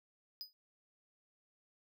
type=tone with exponential decay; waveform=square; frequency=4978 Hz; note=D#8; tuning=in tune; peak=-39 dBFS; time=0.41-0.53 s; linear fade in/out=0 ms; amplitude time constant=26 ms; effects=none